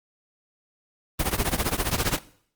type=noise with tremolo; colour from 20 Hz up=pink; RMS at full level=-21 dBFS; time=1.19-2.19 s; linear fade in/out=10 ms; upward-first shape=triangle; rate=15 Hz; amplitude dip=95%; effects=noise-tail reverb RT60 0.6 s tail -19 dB re dry + Opus 32 kbps